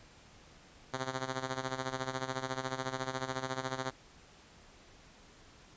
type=tone with tremolo; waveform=5% pulse; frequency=131.1 Hz; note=C3; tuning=4 cents sharp; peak=-21 dBFS; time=0.93-3.91 s; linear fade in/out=10 ms; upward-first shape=sine; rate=14 Hz; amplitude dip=75%; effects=pink hiss -58 dBFS RMS until 5.76 s + resampled to 16000 Hz